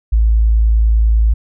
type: tone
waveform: sine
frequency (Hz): 55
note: A1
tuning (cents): 0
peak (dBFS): -8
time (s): 0.12-1.34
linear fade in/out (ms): 10
effects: none